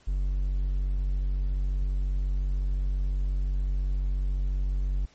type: tone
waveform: triangle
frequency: 47.15 Hz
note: F#1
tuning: 33 cents sharp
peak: -22 dBFS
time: 0.07-5.06 s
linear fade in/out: 10 ms
effects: pink hiss -60 dBFS RMS until 5.14 s + MP3 32 kbps